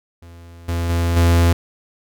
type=tone with level steps; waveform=45% pulse; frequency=85.1 Hz; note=F2; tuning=44 cents flat; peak=-38 / -19 / -16 / -11 dBFS; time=0.22-1.53 s; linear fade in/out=5 ms; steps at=0.68 / 0.89 / 1.16 s; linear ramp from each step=10 ms; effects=none